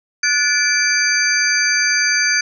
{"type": "tone cluster", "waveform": "sine", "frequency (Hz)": [1457, 1727, 2329, 4722, 6190], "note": ["F#6", "A6", "D7", "D8", "G8"], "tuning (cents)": [-27, -33, -15, 9, -23], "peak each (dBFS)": -20, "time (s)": [0.23, 2.41], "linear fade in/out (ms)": 5, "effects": []}